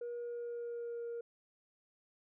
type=tone with pitch glide; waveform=sine; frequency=477.9 to 469.4 Hz; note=A#4 to A#4; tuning=+43 to +12 cents; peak=-37 dBFS; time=0.01-1.21 s; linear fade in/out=5 ms; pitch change=-31 cents; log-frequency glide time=0.16-1.07 s; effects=tanh soft clip ceiling -37 dBFS